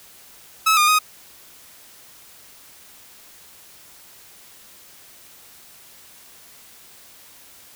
sawtooth tone with pitch steps, 1295 / 1216 / 1250 Hz, E6 / D#6 / D#6, -31 / -40 / +8 cents, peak -10 dBFS, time 0.66-0.99 s, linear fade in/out 10 ms, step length 110 ms, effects white hiss -47 dBFS RMS until 7.75 s

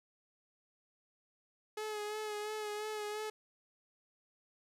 sawtooth tone with vibrato, 424 Hz, G#4, 36 cents sharp, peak -34 dBFS, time 1.77-3.3 s, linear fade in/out 5 ms, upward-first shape sine, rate 2.9 Hz, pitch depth 30 cents each way, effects low-pass 12000 Hz 12 dB/octave + 12-bit

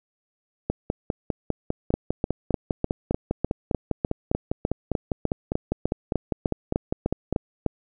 two click trains, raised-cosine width 2 ms, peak -9 / -10 dBFS, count 20 / 34, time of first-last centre 1.94-7.663 / 0.7-7.327 s, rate 3.32 / 4.98 Hz, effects none

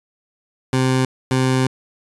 20% pulse tone bursts at uneven times, 130 Hz, C3, 11 cents flat, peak -10 dBFS, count 2, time 0.73-1.05 / 1.31-1.67 s, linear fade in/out 2 ms, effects resampled to 24000 Hz

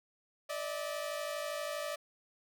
sawtooth tone pair together, 588 / 640.4 Hz, D5 / D#5, +2 / +50 cents, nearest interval minor second, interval 148 cents, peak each -34 / -37 dBFS, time 0.49-1.96 s, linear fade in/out 10 ms, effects none

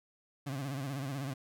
30% pulse tone with vibrato, 136.9 Hz, C#3, 21 cents flat, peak -33 dBFS, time 0.46-1.34 s, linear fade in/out 10 ms, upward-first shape sine, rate 16 Hz, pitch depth 100 cents each way, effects none

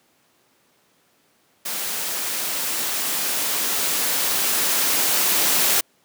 white noise with level ramp, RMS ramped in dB -27 to -18 dBFS, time 1.65-5.81 s, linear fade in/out 10 ms, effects pink hiss -61 dBFS RMS until 6.04 s + high-pass 200 Hz 12 dB/octave

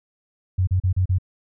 sine tone bursts, 92.5 Hz, F#2, in tune, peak -16 dBFS, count 5, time 0.58-1.185 s, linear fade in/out 10 ms, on 93 ms, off 35 ms, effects none

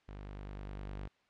sawtooth tone with level ramp, 49.81 Hz, G1, 28 cents sharp, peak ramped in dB -41 to -36 dBFS, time 0.08-1.08 s, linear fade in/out 10 ms, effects white hiss -71 dBFS RMS until 1.29 s + low-pass 3000 Hz 12 dB/octave

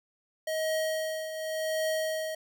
square tone with tremolo, 632 Hz, D#5, 27 cents sharp, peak -27 dBFS, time 0.47-2.35 s, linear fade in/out 5 ms, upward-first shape triangle, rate 0.89 Hz, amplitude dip 65%, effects none

